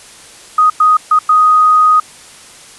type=tone bursts at uneven times; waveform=sine; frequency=1248 Hz; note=D#6; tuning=5 cents sharp; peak=-5 dBFS; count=4; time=0.58-0.7 / 0.8-0.97 / 1.11-1.19 / 1.29-2 s; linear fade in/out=5 ms; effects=white hiss -37 dBFS RMS until 2.78 s + resampled to 24000 Hz